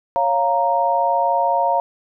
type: chord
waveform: sine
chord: Bb minor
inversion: first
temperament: equal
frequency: 554.4 / 698.5 / 932.3 Hz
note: Db5 / F5 / Bb5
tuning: 0 / 0 / 0 cents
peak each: -22 / -19 / -18 dBFS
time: 0.16-1.8 s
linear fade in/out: 0 ms
effects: none